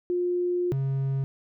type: tone pair in turn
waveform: sine / triangle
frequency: 355.1 / 135.65 Hz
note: F4 / C#3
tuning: +29 / -37 cents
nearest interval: octave + perfect fourth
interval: 1666 cents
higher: first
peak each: -23 / -22 dBFS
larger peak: second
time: 0.1-0.72 / 0.72-1.24 s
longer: first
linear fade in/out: 0 ms
effects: none